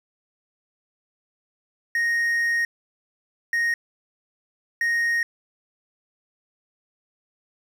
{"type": "tone bursts at uneven times", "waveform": "triangle", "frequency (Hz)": 1864.7, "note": "A#6", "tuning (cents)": 0, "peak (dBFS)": -18, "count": 3, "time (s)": [[1.95, 2.65], [3.53, 3.74], [4.81, 5.23]], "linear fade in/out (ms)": 2, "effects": ["9-bit"]}